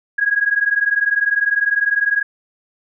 sine tone pair together, 1640 / 1660 Hz, G#6 / G#6, -22 / -1 cents, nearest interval unison, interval 21 cents, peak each -17 dBFS, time 0.18-2.23 s, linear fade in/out 10 ms, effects none

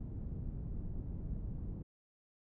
pink low-pass noise, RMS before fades -41 dBFS, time 0-1.83 s, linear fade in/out 10 ms, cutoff 180 Hz, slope 12 dB/octave, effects none

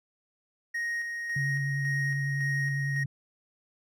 triangle tone with tremolo, 1872 Hz, A#6, 7 cents sharp, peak -27 dBFS, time 0.74-3.04 s, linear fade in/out 10 ms, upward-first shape square, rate 1.8 Hz, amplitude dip 35%
sine tone with vibrato, 138.59 Hz, C#3, in tune, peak -28 dBFS, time 1.36-3.06 s, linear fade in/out 5 ms, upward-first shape sine, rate 10 Hz, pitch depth 19 cents each way
effects none

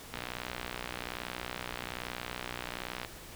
click train, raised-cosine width 0.3 ms, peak -20 dBFS, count 179, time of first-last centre 0.14-3.048 s, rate 61.2 Hz, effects pink hiss -48 dBFS RMS until 3.35 s

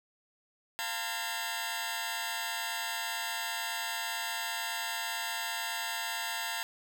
15% pulse tone cluster, 696 / 905 / 1015 / 1633 / 3946 Hz, F5 / A5 / B5 / G#6 / B7, -6 / +48 / +47 / -30 / -2 cents, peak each -35 / -31 / -37 / -32 / -36 dBFS, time 0.79-6.63 s, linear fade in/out 0 ms, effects none

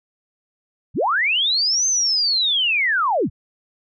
sine linear two-way sweep, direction up then down, 57.2 to 6320 to 57.2 Hz, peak -16 dBFS, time 0.94-3.3 s, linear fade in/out 50 ms, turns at 1.87 s, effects none

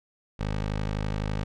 15% pulse tone, 51.91 Hz, G#1, in tune, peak -21 dBFS, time 0.39-1.44 s, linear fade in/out 10 ms, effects low-pass 5000 Hz 12 dB/octave

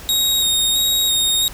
sawtooth tone with vibrato, 3749 Hz, A#7, 9 cents sharp, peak -12 dBFS, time 0.09-1.48 s, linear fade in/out 0 ms, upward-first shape square, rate 1.5 Hz, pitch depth 16 cents each way, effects added 50 Hz sine -41 dBFS peak until 1.53 s + pink hiss -37 dBFS RMS until 1.53 s

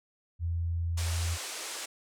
sine tone, 84.5 Hz, E2, 43 cents sharp, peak -28 dBFS, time 0.39-1.38 s, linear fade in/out 50 ms
white band-pass noise, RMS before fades -39 dBFS, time 0.97-1.86 s, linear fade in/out 10 ms, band 330 to 9200 Hz, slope 24 dB/octave
effects none

